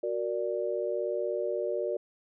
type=chord; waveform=sine; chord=Gb augmented; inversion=none; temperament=equal; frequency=370 / 466.2 / 587.3 Hz; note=Gb4 / Bb4 / D5; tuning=0 / 0 / 0 cents; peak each=-33 / -33 / -32 dBFS; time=0.03-1.97 s; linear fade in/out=5 ms; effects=none